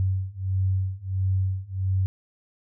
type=beating tone pair; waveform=sine; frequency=94 / 95.5 Hz; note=F#2 / G2; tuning=+28 / -45 cents; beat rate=1.5 Hz; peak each=-26 / -25 dBFS; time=0-2.06 s; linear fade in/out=0 ms; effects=none